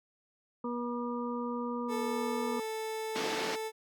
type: harmonic tone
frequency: 240.8 Hz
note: B3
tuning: 44 cents flat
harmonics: 1 / 2 / 4 / 5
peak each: -35 / -38 / -41 / -42 dBFS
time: 0.64-2.6 s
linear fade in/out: 5 ms
type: tone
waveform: 30% pulse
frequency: 440 Hz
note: A4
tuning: in tune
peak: -32 dBFS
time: 1.88-3.72 s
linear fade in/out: 50 ms
type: band-pass noise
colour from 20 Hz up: pink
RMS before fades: -36 dBFS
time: 3.15-3.56 s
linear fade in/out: 10 ms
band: 210 to 5900 Hz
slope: 24 dB/octave
effects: none